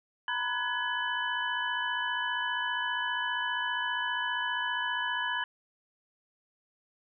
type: tone cluster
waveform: sine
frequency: 942 / 997 / 1488 / 1688 / 3000 Hz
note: A#5 / B5 / F#6 / G#6 / F#7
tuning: +18 / +16 / +9 / +28 / +23 cents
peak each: -38 / -35 / -39 / -32 / -37 dBFS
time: 0.28-5.44 s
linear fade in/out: 2 ms
effects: none